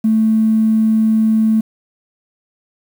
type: tone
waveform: triangle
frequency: 220 Hz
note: A3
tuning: in tune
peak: -6 dBFS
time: 0.04-1.61 s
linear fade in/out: 10 ms
effects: tanh soft clip ceiling -8 dBFS + 7-bit